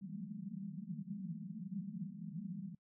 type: band-pass noise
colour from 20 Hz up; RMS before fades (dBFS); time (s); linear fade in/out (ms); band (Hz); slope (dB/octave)
pink; -45; 0.01-2.75; 5; 160 to 220; 96
effects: noise-tail reverb RT60 0.1 s tail -26 dB re dry